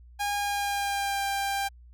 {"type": "tone with pitch glide", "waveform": "sawtooth", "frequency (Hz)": [815, 793.6], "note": ["G#5", "G5"], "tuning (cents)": [-33, 21], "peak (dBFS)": -23, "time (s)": [0.19, 1.69], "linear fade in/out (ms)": 20, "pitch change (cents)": -46, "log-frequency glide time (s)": [0.35, 1.24], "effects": ["added 60 Hz sine -48 dBFS peak until 1.93 s"]}